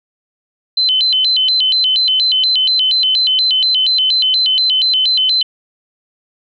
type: tone with vibrato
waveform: sine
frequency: 3520 Hz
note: A7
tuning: in tune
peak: -10 dBFS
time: 0.77-5.43 s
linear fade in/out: 5 ms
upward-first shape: square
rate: 4.2 Hz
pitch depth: 250 cents each way
effects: none